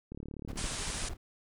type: click train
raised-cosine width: 3 ms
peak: -29 dBFS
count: 20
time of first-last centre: 0.12-0.642 s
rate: 36.4 Hz
type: noise with tremolo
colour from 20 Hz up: brown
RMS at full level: -37 dBFS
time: 0.48-1.17 s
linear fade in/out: 5 ms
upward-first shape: square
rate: 13 Hz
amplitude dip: 75%
type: low-pass noise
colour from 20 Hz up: white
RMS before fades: -39 dBFS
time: 0.57-1.09 s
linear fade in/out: 5 ms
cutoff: 9900 Hz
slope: 96 dB/octave
effects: none